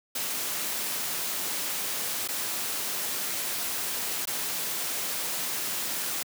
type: noise with dropouts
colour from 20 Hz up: white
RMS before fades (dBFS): -31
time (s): 0.15-6.23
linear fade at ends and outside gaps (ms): 5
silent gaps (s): 2.277-2.286 / 4.255-4.272
effects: high-pass 150 Hz 12 dB/octave